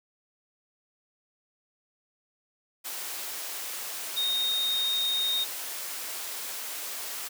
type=tone in noise; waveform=sine; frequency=3707 Hz; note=A#7; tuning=10 cents flat; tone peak=-25 dBFS; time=4.16-5.45 s; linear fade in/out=20 ms; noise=white; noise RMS=-36 dBFS; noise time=2.84-7.29 s; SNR=+8 dB; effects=high-pass 400 Hz 12 dB/octave